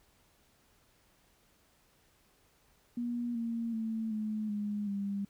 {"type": "tone with pitch steps", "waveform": "sine", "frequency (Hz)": [239.6, 231, 222.8, 214.8, 207.1, 199.74], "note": ["A#3", "A#3", "A3", "A3", "G#3", "G3"], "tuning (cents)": [48, -16, 22, -41, -5, 33], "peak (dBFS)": -32, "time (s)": [2.97, 5.25], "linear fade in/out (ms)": 5, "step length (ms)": 380, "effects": ["pink hiss -68 dBFS RMS until 5.29 s"]}